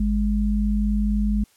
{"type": "tone pair together", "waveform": "sine", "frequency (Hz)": [52.01, 207.7], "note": ["G#1", "G#3"], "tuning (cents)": [3, 0], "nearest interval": "2 octaves", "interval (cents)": 2397, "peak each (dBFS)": -21, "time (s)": [0, 1.44], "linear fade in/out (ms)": 5, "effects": ["white hiss -59 dBFS RMS until 1.56 s", "low-pass 12000 Hz 12 dB/octave"]}